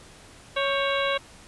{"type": "harmonic tone with a mistuned harmonic", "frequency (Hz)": 554.4, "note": "C#5", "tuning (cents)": 0, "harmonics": [1, 2, 3, 4, 5, 6, 7], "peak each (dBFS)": [-26, -29, -31, -32, -33, -34, -34], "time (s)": [0.56, 1.18], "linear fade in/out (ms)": 10, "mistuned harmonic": 3, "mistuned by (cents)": -81, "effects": ["pink hiss -49 dBFS RMS until 1.47 s", "resampled to 24000 Hz"]}